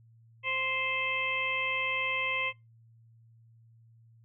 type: harmonic tone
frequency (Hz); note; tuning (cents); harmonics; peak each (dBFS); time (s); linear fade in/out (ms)
523.3; C5; 0; 1 / 2 / 4 / 5 / 6; -41 / -37 / -32 / -32 / -40; 0.43-2.53; 50
effects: noise-tail reverb RT60 0.2 s tail -21 dB re dry + added 114 Hz sine -56 dBFS peak until 4.24 s